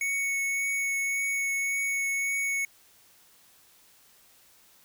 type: tone with vibrato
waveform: square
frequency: 2217 Hz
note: C#7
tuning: in tune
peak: -27 dBFS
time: 0.01-2.65 s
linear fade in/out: 2 ms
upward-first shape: triangle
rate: 1.8 Hz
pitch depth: 10 cents each way
effects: white hiss -59 dBFS RMS until 4.84 s